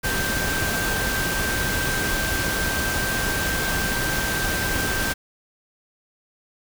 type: tone in noise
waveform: sine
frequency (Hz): 1568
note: G6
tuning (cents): 0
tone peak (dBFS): -26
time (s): 0.03-5.14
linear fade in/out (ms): 20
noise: pink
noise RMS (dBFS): -25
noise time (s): 0.03-5.14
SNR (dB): -4
effects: none

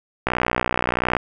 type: click train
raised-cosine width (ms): 0.5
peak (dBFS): -4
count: 56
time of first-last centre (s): 0.27-1.167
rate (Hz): 61.3
effects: none

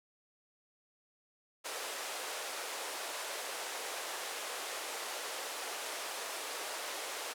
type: band-pass noise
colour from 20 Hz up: pink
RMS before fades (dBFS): -41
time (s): 1.64-7.34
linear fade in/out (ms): 20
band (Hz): 450 to 12000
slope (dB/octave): 24
effects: none

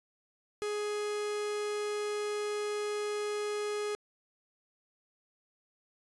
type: tone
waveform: 45% pulse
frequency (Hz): 417.3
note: G#4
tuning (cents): +8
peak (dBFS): -32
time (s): 0.62-3.95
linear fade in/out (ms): 0
effects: resampled to 24000 Hz

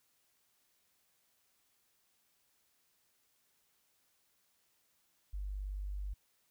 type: tone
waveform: sine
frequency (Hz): 49.22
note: G1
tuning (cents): +8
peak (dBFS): -37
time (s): 5.33-6.14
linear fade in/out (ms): 10
effects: white hiss -75 dBFS RMS until 6.5 s

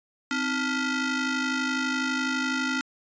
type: ring-modulated tone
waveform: sawtooth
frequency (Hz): 570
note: C#5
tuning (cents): +48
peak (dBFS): -18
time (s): 0.31-2.81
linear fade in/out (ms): 0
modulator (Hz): 829
effects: resampled to 16000 Hz

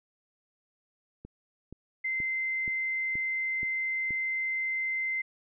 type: click train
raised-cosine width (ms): 3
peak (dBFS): -30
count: 7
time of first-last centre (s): 1.25-4.107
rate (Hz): 2.1
type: tone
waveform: sine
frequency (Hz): 2075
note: C7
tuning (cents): -15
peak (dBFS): -28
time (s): 2.04-5.22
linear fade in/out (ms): 10
effects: none

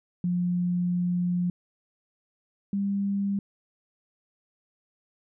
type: tone pair in turn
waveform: sine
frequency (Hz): 177.3 / 199.01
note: F3 / G3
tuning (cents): +26 / +26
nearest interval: major second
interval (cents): 200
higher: second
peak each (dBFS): -23 / -24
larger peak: first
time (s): 0.24-1.5 / 2.73-3.39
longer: first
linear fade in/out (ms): 2
effects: none

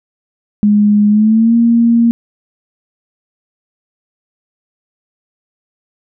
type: tone with pitch glide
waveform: sine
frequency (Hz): 207.7 to 233.1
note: G#3 to A#3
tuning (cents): 0 to 0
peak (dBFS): -6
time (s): 0.63-2.11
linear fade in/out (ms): 0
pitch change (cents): +200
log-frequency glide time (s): 1.09-1.55
effects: none

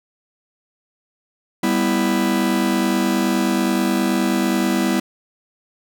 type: chord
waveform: 45% pulse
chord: E minor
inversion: first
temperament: just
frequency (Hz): 197.78 / 247.2 / 329.6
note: G3 / B3 / E4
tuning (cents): +16 / +2 / 0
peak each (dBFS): -21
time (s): 1.63-5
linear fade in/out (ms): 5
effects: none

